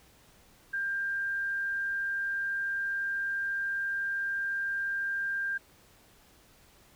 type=tone; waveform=sine; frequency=1593 Hz; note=G6; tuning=27 cents sharp; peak=-29 dBFS; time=0.73-5.58 s; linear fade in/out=10 ms; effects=pink hiss -60 dBFS RMS until 6.95 s